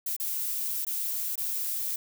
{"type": "noise with dropouts", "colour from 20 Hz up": "violet", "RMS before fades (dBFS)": -31, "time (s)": [0.06, 1.96], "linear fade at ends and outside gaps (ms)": 5, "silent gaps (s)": [[0.165, 0.199], [0.849, 0.867], [1.356, 1.377]], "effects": []}